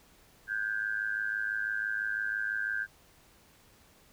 sine tone with amplitude modulation, 1573 Hz, G6, 6 cents sharp, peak -26 dBFS, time 0.47-2.87 s, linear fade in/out 50 ms, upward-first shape sine, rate 106 Hz, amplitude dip 85%, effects pink hiss -61 dBFS RMS until 4.12 s

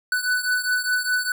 square beating tone pair, 1491 / 1495.9 Hz, F#6 / F#6, +13 / +19 cents, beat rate 4.9 Hz, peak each -23 / -26 dBFS, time 0.12-1.32 s, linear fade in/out 2 ms, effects none

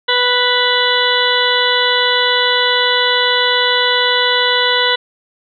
harmonic tone, 493.6 Hz, B4, 1 cent flat, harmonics 1 / 2 / 3 / 4 / 6 / 7 / 8, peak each -19 / -19 / -19 / -19 / -19 / -19 / -19 dBFS, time 0.08-4.96 s, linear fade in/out 10 ms, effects none

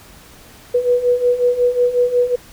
sine beating tone pair, 486.6 / 492.1 Hz, B4 / B4, -26 / -6 cents, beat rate 5.5 Hz, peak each -18 / -14 dBFS, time 0.74-2.36 s, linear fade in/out 10 ms, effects pink hiss -43 dBFS RMS until 2.52 s

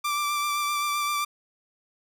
sawtooth tone with vibrato, 1174.7 Hz, D6, in tune, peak -21 dBFS, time 0.04-1.25 s, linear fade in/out 10 ms, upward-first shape sine, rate 7.7 Hz, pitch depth 19 cents each way, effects none

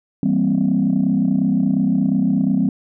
sine chord, C dominant seventh, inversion first, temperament equal, 164.81 / 196 / 233.1 / 261.6 Hz, E3 / G3 / Bb3 / C4, 0 / 0 / 0 / 0 cents, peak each -22 / -17 / -21 / -18 dBFS, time 0.23-2.69 s, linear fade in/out 2 ms, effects tanh soft clip ceiling -8 dBFS

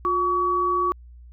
sine tone pair together, 357.1 / 1133.7 Hz, F4 / C#6, +39 / +39 cents, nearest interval octave + minor sixth, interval 2000 cents, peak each -26 / -20 dBFS, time 0.05-0.92 s, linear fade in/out 0 ms, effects added 60 Hz sine -42 dBFS peak until 1.32 s

